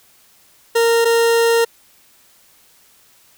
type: tone pair in turn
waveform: 40% pulse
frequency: 462.8 / 462.8 Hz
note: A#4 / A#4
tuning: -13 / -13 cents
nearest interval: unison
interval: 0 cents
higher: neither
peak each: -11 dBFS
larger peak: neither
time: 0.75-1.05 / 1.05-1.65 s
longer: second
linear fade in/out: 10 ms
effects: white hiss -52 dBFS RMS until 3.37 s